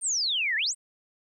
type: exponential two-way sweep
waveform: sine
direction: down then up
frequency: 9150 to 1687 to 9150 Hz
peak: -24 dBFS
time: 0.01-0.75 s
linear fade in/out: 50 ms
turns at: 0.56 s
effects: 11-bit